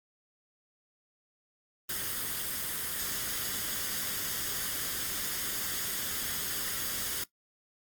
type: noise with comb filter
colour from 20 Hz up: white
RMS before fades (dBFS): -34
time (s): 1.89-7.24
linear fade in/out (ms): 5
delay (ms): 0.6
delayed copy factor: +0.5
effects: noise-tail reverb RT60 0.1 s tail -17 dB re dry + Opus 32 kbps